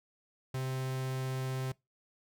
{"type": "tone", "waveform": "45% pulse", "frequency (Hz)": 130.81, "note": "C3", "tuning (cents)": 0, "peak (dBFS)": -33, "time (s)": [0.54, 1.72], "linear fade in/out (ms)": 5, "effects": ["noise-tail reverb RT60 0.2 s tail -23 dB re dry"]}